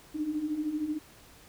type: beating tone pair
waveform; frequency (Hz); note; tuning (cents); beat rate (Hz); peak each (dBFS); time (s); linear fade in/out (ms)
sine; 293.7 / 306.7; D4 / D#4; 0 / -25; 13; -36 / -30; 0.14-0.99; 20
effects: pink hiss -55 dBFS RMS until 1.48 s